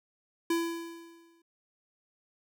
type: tone with exponential decay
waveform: square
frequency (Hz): 335.2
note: E4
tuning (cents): +29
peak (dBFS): -25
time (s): 0.5-1.42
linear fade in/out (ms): 5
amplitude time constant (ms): 200
effects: none